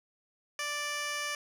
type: tone with band-pass filter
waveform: 15% pulse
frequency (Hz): 587.3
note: D5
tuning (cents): 0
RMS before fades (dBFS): -35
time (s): 0.59-1.35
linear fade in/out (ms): 2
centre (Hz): 4300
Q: 0.62
effects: none